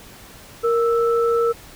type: tone pair together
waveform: sine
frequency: 466.2 / 1318.6 Hz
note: A#4 / E6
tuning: 0 / 0 cents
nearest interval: octave + tritone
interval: 1800 cents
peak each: -16 / -23 dBFS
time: 0.63-1.53 s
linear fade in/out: 20 ms
effects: pink hiss -43 dBFS RMS until 1.75 s

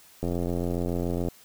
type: click train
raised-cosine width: 2 ms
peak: -16 dBFS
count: 93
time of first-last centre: 0.23-1.285 s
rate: 87.2 Hz
effects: white hiss -54 dBFS RMS until 1.44 s

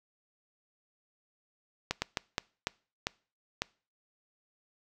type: slowing click train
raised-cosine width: 0.2 ms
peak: -12 dBFS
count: 7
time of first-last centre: 1.91-3.62 s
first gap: 110 ms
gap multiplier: 1.38
effects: noise-tail reverb RT60 0.4 s tail -24 dB re dry

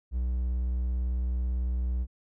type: tone with vibrato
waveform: triangle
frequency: 61.74 Hz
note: B1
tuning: in tune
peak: -24 dBFS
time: 0.11-2.07 s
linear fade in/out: 50 ms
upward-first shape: square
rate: 18 Hz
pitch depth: 17 cents each way
effects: none

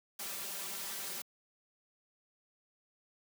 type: noise with comb filter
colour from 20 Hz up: white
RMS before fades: -41 dBFS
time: 0.19-1.22 s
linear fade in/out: 5 ms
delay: 5.1 ms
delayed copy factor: +1
effects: high-pass 150 Hz 12 dB/octave

